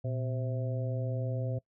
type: harmonic tone with a mistuned harmonic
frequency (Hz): 130.81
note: C3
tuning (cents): 0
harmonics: 1 / 2 / 3 / 4 / 5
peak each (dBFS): -31 / -44 / -46 / -40 / -43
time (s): 0.04-1.59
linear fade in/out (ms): 10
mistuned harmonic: 1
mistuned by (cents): -150
effects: noise-tail reverb RT60 0.1 s tail -22 dB re dry